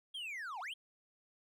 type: linear two-way sweep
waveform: triangle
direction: down then up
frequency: 3321 to 700 to 3321 Hz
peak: -39 dBFS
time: 0.14-0.74 s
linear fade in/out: 10 ms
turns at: 0.6 s
effects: none